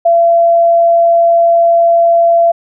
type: tone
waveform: sine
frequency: 678 Hz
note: E5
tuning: 49 cents sharp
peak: -5 dBFS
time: 0.05-2.52 s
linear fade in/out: 10 ms
effects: none